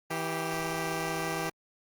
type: tone pair together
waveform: 10% pulse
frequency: 162.97 / 392 Hz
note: E3 / G4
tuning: -19 / 0 cents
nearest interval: octave + minor third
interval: 1519 cents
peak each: -25 dBFS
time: 0.1-1.5 s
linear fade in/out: 10 ms
effects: Opus 32 kbps